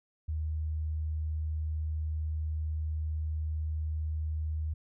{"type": "tone", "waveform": "sine", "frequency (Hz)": 77.78, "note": "D#2", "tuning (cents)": 0, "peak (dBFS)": -30, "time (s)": [0.28, 4.74], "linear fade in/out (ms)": 10, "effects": []}